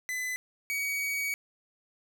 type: tone pair in turn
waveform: 45% pulse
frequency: 2011 / 2257 Hz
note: B6 / C#7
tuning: +31 / +31 cents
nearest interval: major second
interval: 200 cents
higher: second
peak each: -31 / -29 dBFS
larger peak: second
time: 0.09-0.36 / 0.7-1.34 s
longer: second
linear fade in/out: 0 ms
effects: none